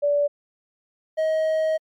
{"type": "tone pair in turn", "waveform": ["sine", "triangle"], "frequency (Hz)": [579, 632.3], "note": ["D5", "D#5"], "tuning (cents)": [-25, 28], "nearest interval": "major second", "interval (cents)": 153, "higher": "second", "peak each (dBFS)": -17, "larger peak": "neither", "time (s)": [[0.02, 0.28], [1.17, 1.78]], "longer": "second", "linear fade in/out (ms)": 20, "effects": ["MP3 96 kbps"]}